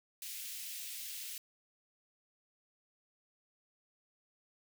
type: high-pass noise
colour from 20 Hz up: white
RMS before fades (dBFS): -44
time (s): 0.22-1.38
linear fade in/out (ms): 2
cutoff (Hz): 2200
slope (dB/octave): 24
effects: none